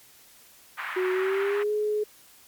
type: band-pass noise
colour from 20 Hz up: white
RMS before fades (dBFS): -34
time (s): 0.77-1.64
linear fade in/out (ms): 20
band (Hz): 1000 to 2000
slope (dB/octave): 24
type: tone with pitch glide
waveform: sine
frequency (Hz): 370 to 422.6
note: F#4 to G#4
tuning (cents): 0 to +30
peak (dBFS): -23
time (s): 0.96-2.04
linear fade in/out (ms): 10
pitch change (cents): +230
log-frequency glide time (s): 1.12-1.72
effects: white hiss -54 dBFS RMS until 2.47 s + MP3 96 kbps